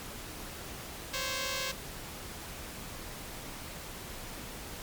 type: tone pair together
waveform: 5% pulse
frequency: 521.3 / 554.4 Hz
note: C5 / C#5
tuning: -6 / 0 cents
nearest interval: minor second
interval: 106 cents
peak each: -23 / -25 dBFS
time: 1.13-1.72 s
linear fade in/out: 10 ms
effects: pink hiss -43 dBFS RMS until 4.82 s + MP3 96 kbps